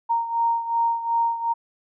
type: beating tone pair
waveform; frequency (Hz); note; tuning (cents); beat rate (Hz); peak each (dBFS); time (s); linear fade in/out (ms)
sine; 927 / 929.7; A#5 / A#5; -10 / -5; 2.7; -21 / -26; 0.09-1.54; 20
effects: none